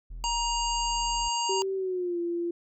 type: tone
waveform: triangle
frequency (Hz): 41.72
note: E1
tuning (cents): +22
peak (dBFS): -34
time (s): 0.1-1.29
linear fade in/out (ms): 10
type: harmonic tone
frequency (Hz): 941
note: A#5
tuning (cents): +16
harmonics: 1 / 3 / 5 / 7 / 8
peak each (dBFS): -28 / -33 / -35 / -36 / -37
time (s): 0.24-1.62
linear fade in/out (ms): 0
type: tone with pitch glide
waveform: sine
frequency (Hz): 385.6 to 343.5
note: G4 to F4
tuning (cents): -28 to -29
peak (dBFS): -27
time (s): 1.49-2.51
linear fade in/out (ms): 5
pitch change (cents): -201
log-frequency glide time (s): 1.75-2.19
effects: none